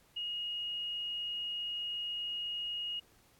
sine tone, 2874 Hz, F7, 49 cents sharp, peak -35 dBFS, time 0.16-3 s, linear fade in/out 10 ms, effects pink hiss -66 dBFS RMS until 3.39 s + AAC 64 kbps

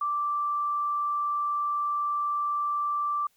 sine tone, 1172 Hz, D6, 4 cents flat, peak -25 dBFS, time 0.01-3.27 s, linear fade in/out 5 ms, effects white hiss -68 dBFS RMS until 3.36 s

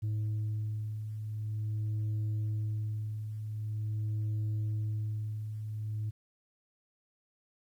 sine beating tone pair, 106.9 / 107.35 Hz, A2 / A2, -49 / -42 cents, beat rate 0.45 Hz, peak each -37 / -30 dBFS, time 0.02-6.11 s, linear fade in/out 20 ms, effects tanh soft clip ceiling -29 dBFS + 11-bit

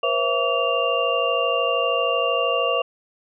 sine tone cluster, 483.1 / 536 / 667 / 1145 / 2787 Hz, B4 / C5 / E5 / D6 / F7, -38 / +42 / +20 / -44 / -4 cents, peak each -25 dBFS, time 0.03-2.82 s, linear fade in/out 5 ms, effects none

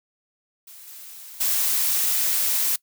blue noise with level steps, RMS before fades -44 / -41 / -22 dBFS, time 0.67-2.76 s, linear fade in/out 5 ms, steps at 0.87 / 1.4 s, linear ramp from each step 10 ms, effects noise-tail reverb RT60 0.1 s tail -22 dB re dry

